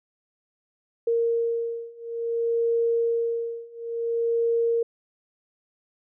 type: beating tone pair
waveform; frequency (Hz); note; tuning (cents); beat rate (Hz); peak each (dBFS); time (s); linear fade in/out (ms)
sine; 463.8 / 464.37; A#4 / A#4; -9 / -7; 0.57; -26 / -25; 1.07-4.83; 5
effects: none